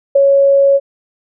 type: tone with ADSR envelope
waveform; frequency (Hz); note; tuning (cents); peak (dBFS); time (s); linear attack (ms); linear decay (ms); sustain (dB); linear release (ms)
sine; 554.4; C#5; 0; -3; 0.15-0.8; 10; 5; -3; 42
effects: none